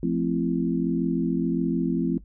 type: chord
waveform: sine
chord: F major seventh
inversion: none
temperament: equal with one note detuned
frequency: 174.61 / 220 / 261.6 / 335.4 Hz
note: F3 / A3 / C4 / E4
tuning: 0 / 0 / 0 / +30 cents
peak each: -26 / -29 / -26 / -28 dBFS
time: 0.03-2.18 s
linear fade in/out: 2 ms
effects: noise-tail reverb RT60 0.1 s tail -17 dB re dry + added 50 Hz sine -44 dBFS peak until 2.24 s